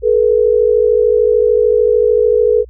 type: tone pair together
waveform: sine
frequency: 429.7 / 483.1 Hz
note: A4 / B4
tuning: -41 / -38 cents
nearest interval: major second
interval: 203 cents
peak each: -11 dBFS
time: 0.02-2.65 s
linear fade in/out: 50 ms
effects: added 60 Hz sine -34 dBFS peak until 2.69 s